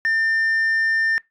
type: tone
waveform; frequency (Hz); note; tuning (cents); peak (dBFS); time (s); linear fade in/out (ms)
sine; 1800; A6; +39; -14; 0.05-1.18; 0
effects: noise-tail reverb RT60 0.2 s tail -26 dB re dry + tanh soft clip ceiling -16 dBFS